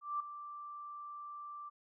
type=tone with ADSR envelope; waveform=sine; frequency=1174.7 Hz; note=D6; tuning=in tune; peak=-32 dBFS; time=0.01-1.7 s; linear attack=190 ms; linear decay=5 ms; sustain=-12 dB; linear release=19 ms; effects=none